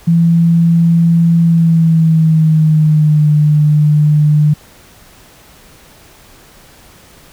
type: tone with pitch glide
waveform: sine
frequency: 167.7 to 150.27 Hz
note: E3 to D3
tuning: +30 to +40 cents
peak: -6 dBFS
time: 0.07-4.54 s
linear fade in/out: 10 ms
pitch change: -190 cents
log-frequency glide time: 1.41-3.3 s
effects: pink hiss -42 dBFS RMS until 7.32 s